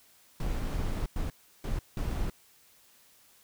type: noise bursts at uneven times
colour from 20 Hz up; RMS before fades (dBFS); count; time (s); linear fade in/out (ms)
brown; -31; 4; 0.4-1.06 / 1.16-1.3 / 1.64-1.79 / 1.97-2.3; 2
effects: white hiss -61 dBFS RMS until 3.43 s